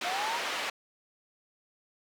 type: band-pass noise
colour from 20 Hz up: white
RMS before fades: -34 dBFS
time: 0.01-0.7 s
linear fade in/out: 5 ms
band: 420 to 2900 Hz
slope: 12 dB/octave
type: linear sweep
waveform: sine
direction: up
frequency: 687 to 971 Hz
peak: -32 dBFS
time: 0.04-0.39 s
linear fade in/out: 10 ms
effects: none